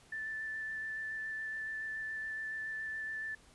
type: tone with vibrato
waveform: sine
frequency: 1760 Hz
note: A6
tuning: in tune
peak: -37 dBFS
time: 0.12-3.35 s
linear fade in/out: 5 ms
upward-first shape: square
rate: 7.1 Hz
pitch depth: 8 cents each way
effects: pink hiss -62 dBFS RMS until 3.54 s + resampled to 24000 Hz